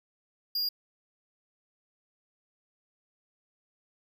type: tone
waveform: square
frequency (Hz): 4829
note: D8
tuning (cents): +47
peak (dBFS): -28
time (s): 0.55-0.69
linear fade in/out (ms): 5
effects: none